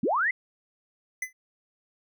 sine linear sweep, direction up, 169.2 to 2093 Hz, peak -22 dBFS, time 0.03-0.31 s, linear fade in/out 5 ms
square tone with exponential decay, 2024 Hz, B6, 42 cents sharp, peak -26 dBFS, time 1.22-1.33 s, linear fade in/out 5 ms, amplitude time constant 22 ms
effects none

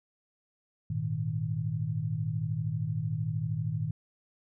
sine chord, Ab suspended second, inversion none, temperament just, 103.83 / 116.8 / 155.74 Hz, Ab2 / Bb2 / Eb3, 0 / +4 / +2 cents, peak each -35 / -33 / -32 dBFS, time 0.9-3.91 s, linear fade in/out 5 ms, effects none

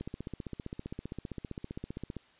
click train, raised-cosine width 3 ms, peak -25 dBFS, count 34, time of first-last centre 0.01-2.167 s, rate 15.3 Hz, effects white hiss -62 dBFS RMS until 2.39 s + resampled to 8000 Hz

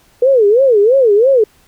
sine tone with vibrato, 469.9 Hz, A#4, 14 cents sharp, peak -6 dBFS, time 0.22-1.44 s, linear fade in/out 5 ms, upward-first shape sine, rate 3 Hz, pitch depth 270 cents each way, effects pink hiss -51 dBFS RMS until 1.67 s

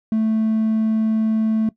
triangle tone, 220 Hz, A3, in tune, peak -13 dBFS, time 0.12-1.69 s, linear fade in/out 2 ms, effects noise-tail reverb RT60 0.1 s tail -20 dB re dry + tanh soft clip ceiling -10 dBFS

